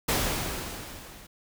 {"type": "noise with level ramp", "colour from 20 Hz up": "pink", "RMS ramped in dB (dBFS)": [-24, -49], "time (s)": [0.08, 1.27], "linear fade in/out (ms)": 10, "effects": []}